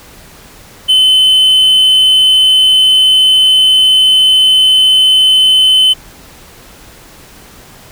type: tone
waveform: triangle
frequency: 3047 Hz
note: G7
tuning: 50 cents flat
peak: -3 dBFS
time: 0.88-5.94 s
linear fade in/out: 20 ms
effects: pink hiss -37 dBFS RMS until 7.91 s